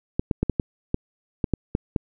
clicks, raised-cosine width 3 ms, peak -8 dBFS, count 10, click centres 0.195 / 0.312 / 0.43 / 0.497 / 0.598 / 0.944 / 1.442 / 1.537 / 1.751 / 1.962 s, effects none

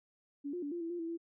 sine tone with pitch steps, 284.4 / 354.7 / 288 / 345.9 / 332.2 / 348.6 / 330.1 / 335.6 Hz, C#4 / F4 / D4 / F4 / E4 / F4 / E4 / E4, +45 / +27 / -34 / -17 / +13 / -3 / +2 / +31 cents, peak -36 dBFS, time 0.44-1.176 s, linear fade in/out 20 ms, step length 92 ms, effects none

